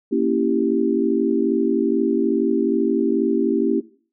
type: chord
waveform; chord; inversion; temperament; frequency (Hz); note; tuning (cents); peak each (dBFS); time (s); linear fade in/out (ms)
sine; A# diminished seventh; none; equal; 233.1 / 277.2 / 329.6 / 392; A#3 / C#4 / E4 / G4; 0 / 0 / 0 / 0; -22; 0.11-3.81; 20
effects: noise-tail reverb RT60 0.4 s tail -17 dB re dry